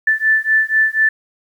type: beating tone pair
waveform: sine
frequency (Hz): 1757 / 1761.1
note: A6 / A6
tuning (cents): -3 / +1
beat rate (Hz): 4.1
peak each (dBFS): -15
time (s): 0.07-1.09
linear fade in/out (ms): 5
effects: 8-bit